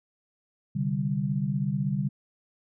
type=chord; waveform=sine; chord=C suspended second; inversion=none; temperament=equal; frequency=130.81 / 146.83 / 196 Hz; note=C3 / D3 / G3; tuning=0 / 0 / 0 cents; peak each=-31 / -28 / -29 dBFS; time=0.75-2.09 s; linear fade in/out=10 ms; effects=none